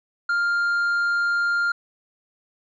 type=tone with tanh clipping; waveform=sine; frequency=1400 Hz; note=F6; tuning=4 cents sharp; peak=-20 dBFS; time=0.29-1.72 s; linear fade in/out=5 ms; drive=4 dB; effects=none